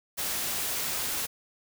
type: noise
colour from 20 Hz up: white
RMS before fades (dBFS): -31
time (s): 0.17-1.27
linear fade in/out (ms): 20
effects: none